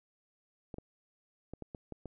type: clicks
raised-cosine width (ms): 2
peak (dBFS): -29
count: 7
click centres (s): 0.742 / 0.784 / 1.536 / 1.623 / 1.748 / 1.923 / 2.057
effects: none